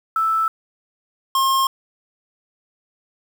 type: tone pair in turn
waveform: sine / square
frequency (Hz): 1318.5 / 1070.2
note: E6 / C6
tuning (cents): 0 / +39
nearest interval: major third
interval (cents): 361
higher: first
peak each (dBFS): -16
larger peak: neither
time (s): 0.16-0.48 / 1.35-1.67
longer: neither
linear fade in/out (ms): 2
effects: 7-bit